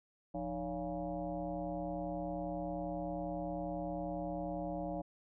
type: tone with frequency modulation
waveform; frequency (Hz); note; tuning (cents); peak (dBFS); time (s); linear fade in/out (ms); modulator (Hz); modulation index
sine; 436.2; A4; -15; -36; 0.34-5.02; 10; 130; 2.5
effects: none